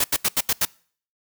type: noise bursts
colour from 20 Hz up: white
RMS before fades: -20 dBFS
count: 6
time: 0-0.652 s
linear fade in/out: 5 ms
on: 42 ms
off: 80 ms
effects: noise-tail reverb RT60 0.5 s tail -25 dB re dry